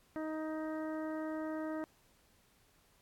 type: harmonic tone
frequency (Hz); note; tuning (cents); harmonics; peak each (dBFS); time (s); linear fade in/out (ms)
313.2; D#4; +11; 1 / 2 / 3 / 4 / 5 / 6; -38 / -42 / -50 / -50 / -53 / -54; 0.16-1.84; 0
effects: pink hiss -69 dBFS RMS until 3.01 s + AAC 64 kbps